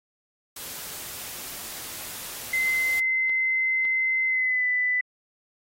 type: noise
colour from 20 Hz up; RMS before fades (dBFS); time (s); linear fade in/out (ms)
white; -37; 0.56-3; 5
type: tone with pitch glide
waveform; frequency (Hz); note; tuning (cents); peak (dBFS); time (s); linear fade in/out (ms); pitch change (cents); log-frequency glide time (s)
sine; 2061 to 1994.2; C7 to B6; -27 to +16; -21; 2.53-5.01; 5; -57; 4.27-4.66
type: clicks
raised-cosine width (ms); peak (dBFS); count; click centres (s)
0.3; -28; 2; 3.296 / 3.852
effects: AAC 48 kbps